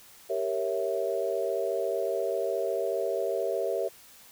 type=chord; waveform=sine; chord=G diminished seventh; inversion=none; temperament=equal; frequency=392 / 466.2 / 554.4 / 659.3 Hz; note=G4 / Bb4 / Db5 / Fb5; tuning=0 / 0 / 0 / 0 cents; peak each=-32 dBFS; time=0.29-3.89 s; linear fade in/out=20 ms; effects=white hiss -53 dBFS RMS until 4.31 s